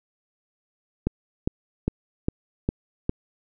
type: click train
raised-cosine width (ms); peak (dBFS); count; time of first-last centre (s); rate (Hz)
3; -9; 6; 1.07-3.094; 2.47
effects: none